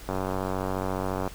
click train, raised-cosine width 1 ms, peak -15 dBFS, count 113, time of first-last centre 0.09-1.276 s, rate 94.4 Hz, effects added 50 Hz sine -44 dBFS peak until 1.34 s + pink hiss -46 dBFS RMS until 1.34 s

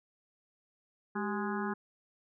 harmonic tone with a mistuned harmonic, 207.9 Hz, G#3, 2 cents sharp, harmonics 1 / 2 / 4 / 5 / 6 / 7 / 8, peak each -35 / -38 / -41 / -42 / -43 / -43 / -44 dBFS, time 1.15-1.74 s, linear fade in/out 10 ms, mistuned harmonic 2, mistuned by -100 cents, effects none

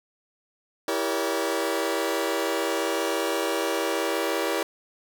sawtooth chord, E diminished seventh, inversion none, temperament just, 329.6 / 395.6 / 474.7 / 569.6 Hz, E4 / G4 / Bb4 / Db5, 0 / +16 / +31 / +47 cents, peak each -26 dBFS, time 0.88-4.63 s, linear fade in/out 2 ms, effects none

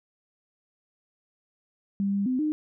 sine tone with pitch steps, 198.4 / 199.6 / 255.7 / 305.3 Hz, G3 / G3 / C4 / D#4, +21 / +32 / -40 / -33 cents, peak -23 dBFS, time 2-2.52 s, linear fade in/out 0 ms, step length 130 ms, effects none

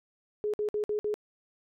sine tone bursts, 420 Hz, G#4, 19 cents sharp, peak -27 dBFS, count 5, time 0.44-1.141 s, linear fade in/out 0 ms, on 97 ms, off 54 ms, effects none

